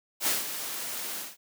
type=noise with ADSR envelope; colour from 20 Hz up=white; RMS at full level=-25 dBFS; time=0.2-1.37 s; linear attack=69 ms; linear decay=170 ms; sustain=-10 dB; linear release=200 ms; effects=high-pass 200 Hz 12 dB/octave